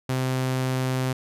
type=tone; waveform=sawtooth; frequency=129.7 Hz; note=C3; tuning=15 cents flat; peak=-19 dBFS; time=0.09-1.13 s; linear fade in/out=5 ms; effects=resampled to 32000 Hz